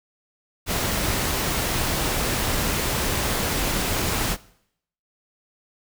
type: noise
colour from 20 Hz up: pink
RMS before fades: -24 dBFS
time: 0.66-4.37 s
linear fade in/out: 50 ms
effects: noise-tail reverb RT60 0.7 s tail -20 dB re dry